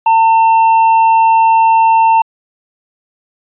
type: tone with hard clipping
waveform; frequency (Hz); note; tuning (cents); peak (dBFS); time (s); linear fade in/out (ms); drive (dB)
triangle; 900; A5; +39; -7; 0.06-2.22; 5; 7
effects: resampled to 8000 Hz